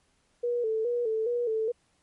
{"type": "tone with vibrato", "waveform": "sine", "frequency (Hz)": 460.8, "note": "A#4", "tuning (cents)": -20, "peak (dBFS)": -25, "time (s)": [0.43, 1.72], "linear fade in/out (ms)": 10, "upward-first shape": "square", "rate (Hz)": 2.4, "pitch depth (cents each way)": 76, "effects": ["pink hiss -69 dBFS RMS until 2.02 s", "MP3 48 kbps"]}